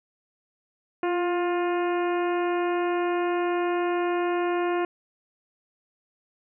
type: harmonic tone with a mistuned harmonic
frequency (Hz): 353.5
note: F4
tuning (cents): +21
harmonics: 1 / 2 / 3 / 4 / 5 / 6 / 7 / 8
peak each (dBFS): -24 / -30 / -33 / -37 / -39 / -44 / -41 / -46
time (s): 1.03-4.85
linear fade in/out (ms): 2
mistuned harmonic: 1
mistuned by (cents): -28
effects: none